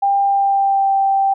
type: tone with pitch glide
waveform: sine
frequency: 796 to 782.8 Hz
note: G5 to G5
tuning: +26 to -3 cents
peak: -12 dBFS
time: 0.02-1.34 s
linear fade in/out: 10 ms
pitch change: -29 cents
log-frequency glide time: 0.23-0.92 s
effects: none